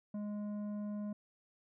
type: tone with tanh clipping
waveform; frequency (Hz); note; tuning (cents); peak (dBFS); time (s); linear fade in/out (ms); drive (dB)
sine; 207.7; G#3; 0; -39; 0.14-1.13; 5; 9
effects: none